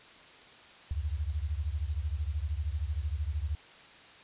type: beating tone pair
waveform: sine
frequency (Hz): 70.2 / 83.2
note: C#2 / E2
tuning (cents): +22 / +17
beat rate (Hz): 13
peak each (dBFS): -32 / -34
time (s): 0.91-3.55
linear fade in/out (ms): 0
effects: white hiss -53 dBFS RMS until 4.23 s + resampled to 8000 Hz